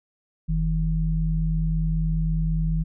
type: tone pair together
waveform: sine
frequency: 45.37 / 160 Hz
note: F#1 / D#3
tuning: -33 / +49 cents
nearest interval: octave + minor seventh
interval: 2182 cents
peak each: -23 dBFS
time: 0.48-2.84 s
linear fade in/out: 20 ms
effects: none